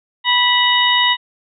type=harmonic tone with a mistuned harmonic; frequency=982 Hz; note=B5; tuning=10 cents flat; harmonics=1 / 2 / 3 / 4; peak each=-17 / -17 / -17 / -17 dBFS; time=0.24-1.17 s; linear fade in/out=50 ms; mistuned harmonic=4; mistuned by=-90 cents; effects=none